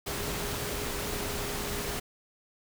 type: tone in noise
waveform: sine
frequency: 410.1 Hz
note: G#4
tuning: 22 cents flat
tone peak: -40 dBFS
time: 0.06-2 s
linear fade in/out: 10 ms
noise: pink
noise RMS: -34 dBFS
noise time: 0.06-2 s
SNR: -9 dB
effects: none